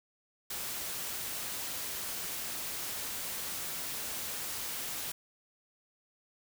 white noise, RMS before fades -38 dBFS, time 0.5-5.12 s, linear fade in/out 5 ms, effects none

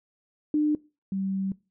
sine tone pair in turn, 300.8 / 192.99 Hz, D4 / G3, +42 / -27 cents, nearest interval minor sixth, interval 769 cents, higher first, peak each -20 / -26 dBFS, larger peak first, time 0.54-0.75 / 1.12-1.52 s, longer second, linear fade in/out 2 ms, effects noise-tail reverb RT60 0.3 s tail -22 dB re dry

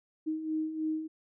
sine beating tone pair, 311.1 / 314.3 Hz, D#4 / D#4, 0 / +18 cents, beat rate 3.2 Hz, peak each -38 / -31 dBFS, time 0.26-1.08 s, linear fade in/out 20 ms, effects none

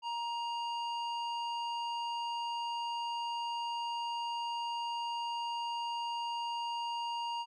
square tone with low-pass filter, 940 Hz, A#5, 14 cents sharp, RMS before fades -37 dBFS, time 0.02-7.46 s, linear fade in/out 50 ms, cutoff 4000 Hz, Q 1.2, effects none

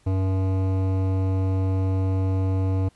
sine tone with hard clipping, 94.8 Hz, F#2, 43 cents sharp, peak -22 dBFS, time 0.06-2.89 s, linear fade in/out 10 ms, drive 15 dB, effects pink hiss -61 dBFS RMS until 2.95 s + resampled to 24000 Hz

